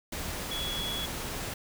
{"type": "tone in noise", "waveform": "sine", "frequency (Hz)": 3367, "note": "G#7", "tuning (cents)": 23, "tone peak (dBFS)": -33, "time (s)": [0.51, 1.06], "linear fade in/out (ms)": 5, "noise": "pink", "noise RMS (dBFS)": -36, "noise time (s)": [0.12, 1.54], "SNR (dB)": 0, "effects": []}